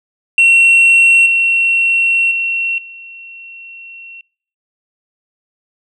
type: tone with level steps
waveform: sine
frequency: 2724 Hz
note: F7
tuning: 44 cents flat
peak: -3 / -9 / -14 / -31 dBFS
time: 0.38-4.21 s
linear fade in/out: 2 ms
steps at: 1.26 / 2.31 / 2.78 s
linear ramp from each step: 2 ms
effects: noise-tail reverb RT60 0.6 s tail -26 dB re dry + tanh soft clip ceiling -4 dBFS